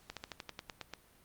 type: slowing click train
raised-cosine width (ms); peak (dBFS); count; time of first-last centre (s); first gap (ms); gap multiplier
0.2; -24; 10; 0.1-0.937; 67; 1.08
effects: pink hiss -64 dBFS RMS until 1.24 s + Opus 48 kbps